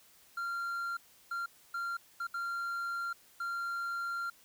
triangle tone bursts at uneven times, 1384 Hz, F6, 16 cents flat, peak -32 dBFS, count 6, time 0.37-0.97 / 1.31-1.46 / 1.74-1.97 / 2.2-2.27 / 2.34-3.13 / 3.4-4.3 s, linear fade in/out 5 ms, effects white hiss -62 dBFS RMS until 4.44 s

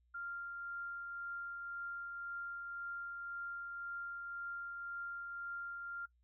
sine tone with tremolo, 1393 Hz, F6, 5 cents flat, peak -40 dBFS, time 0.14-6.06 s, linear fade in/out 10 ms, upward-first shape triangle, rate 1.9 Hz, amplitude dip 30%, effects noise-tail reverb RT60 0.1 s tail -22 dB re dry + added 60 Hz sine -70 dBFS peak until 6.23 s

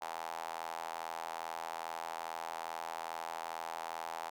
square tone with high-pass filter, 41.2 Hz, E1, in tune, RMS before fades -42 dBFS, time 0.01-4.3 s, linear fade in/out 10 ms, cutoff 820 Hz, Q 4, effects none

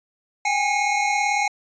square tone cluster, 788 / 826 / 2172 Hz, G5 / G#5 / C#7, +9 / -10 / -36 cents, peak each -27 / -23 / -24 dBFS, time 0.45-1.48 s, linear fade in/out 5 ms, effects resampled to 16000 Hz

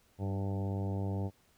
harmonic tone with a mistuned harmonic, 98.4 Hz, G2, 7 cents sharp, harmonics 1 / 2 / 3 / 4 / 5 / 6 / 7 / 8 / 9, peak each -33 / -39 / -43 / -45 / -47 / -49 / -50 / -51 / -52 dBFS, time 0.18-1.31 s, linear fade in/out 50 ms, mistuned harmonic 2, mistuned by -32 cents, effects pink hiss -68 dBFS RMS until 1.57 s

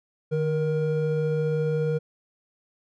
triangle tone pair together, 152.49 / 471.7 Hz, D#3 / A#4, -35 / +20 cents, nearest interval octave + minor sixth, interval 1955 cents, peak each -23 dBFS, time 0.31-1.99 s, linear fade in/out 20 ms, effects none

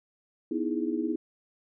sine chord, E major seventh, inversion second, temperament equal, 246.9 / 311.1 / 329.6 / 415.3 Hz, B3 / D#4 / E4 / G#4, 0 / 0 / 0 / 0 cents, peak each -33 / -31 / -31 / -36 dBFS, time 0.51-1.16 s, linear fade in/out 5 ms, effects none

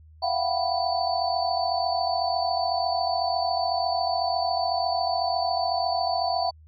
sine tone cluster, 676 / 710 / 758 / 984 / 4505 Hz, E5 / F5 / F#5 / B5 / C#8, +43 / +28 / +42 / -7 / +27 cents, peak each -28 / -28 / -28 / -33 / -31 dBFS, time 0.22-6.51 s, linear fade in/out 10 ms, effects added 78 Hz sine -48 dBFS peak until 6.67 s

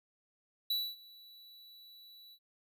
square tone with ADSR envelope, 3943 Hz, B7, 4 cents flat, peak -30 dBFS, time 0.7-2.39 s, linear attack 5 ms, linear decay 250 ms, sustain -24 dB, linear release 64 ms, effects none

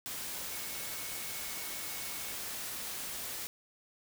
sine tone in noise, 2204 Hz, C#7, 11 cents flat, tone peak -51 dBFS, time 0.51-2.32 s, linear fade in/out 0 ms, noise white, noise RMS -40 dBFS, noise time 0.06-3.47 s, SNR -14 dB, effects none

